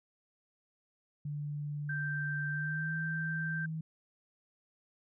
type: tone with pitch glide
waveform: sine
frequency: 146.83 to 159.2 Hz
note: D3 to D#3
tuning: 0 to +40 cents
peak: -35 dBFS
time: 1.25-3.81 s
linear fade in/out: 5 ms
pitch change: +140 cents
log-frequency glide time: 2.48-2.95 s
type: tone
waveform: sine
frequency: 1568 Hz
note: G6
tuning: in tune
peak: -35 dBFS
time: 1.89-3.66 s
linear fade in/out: 5 ms
effects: none